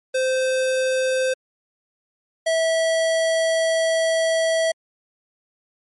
square tone pair in turn, 519 / 651.4 Hz, C5 / E5, -14 / -21 cents, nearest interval major third, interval 393 cents, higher second, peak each -19 / -18 dBFS, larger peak second, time 0.14-1.34 / 2.46-4.72 s, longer second, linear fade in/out 10 ms, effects MP3 48 kbps

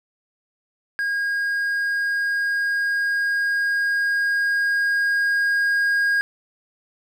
triangle tone with level ramp, 1630 Hz, G#6, 33 cents flat, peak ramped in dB -19 to -15 dBFS, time 0.99-6.21 s, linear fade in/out 0 ms, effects none

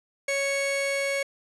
45% pulse tone pair together, 554.2 / 2217 Hz, C#5 / C#7, -1 / 0 cents, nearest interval 2 octaves, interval 2401 cents, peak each -27 / -28 dBFS, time 0.28-1.23 s, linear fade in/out 5 ms, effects resampled to 24000 Hz

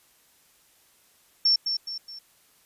sine tone with echo, 5430 Hz, F8, 50 cents flat, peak -17 dBFS, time 1.45-1.56 s, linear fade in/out 5 ms, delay 210 ms, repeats 3, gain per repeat -7 dB, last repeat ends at 2.19 s, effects white hiss -61 dBFS RMS until 2.65 s + resampled to 32000 Hz

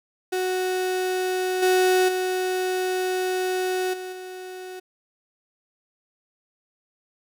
35% pulse tone with level steps, 369.8 Hz, F#4, 1 cent flat, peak -21 / -15 / -21 / -30 / -33 dBFS, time 0.32-4.8 s, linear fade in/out 10 ms, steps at 1.62 / 2.08 / 3.93 / 4.12 s, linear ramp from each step 10 ms, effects none

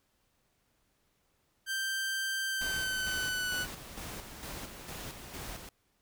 sawtooth tone with pitch glide, 1568 to 1483.4 Hz, G6 to F#6, 0 to +4 cents, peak -28 dBFS, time 1.66-3.67 s, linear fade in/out 50 ms, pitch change -96 cents, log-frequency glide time 2.47-3.53 s
pink noise with tremolo, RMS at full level -42 dBFS, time 2.61-5.69 s, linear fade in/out 2 ms, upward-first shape square, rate 2.2 Hz, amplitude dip 45%
effects pink hiss -74 dBFS RMS until 6.01 s

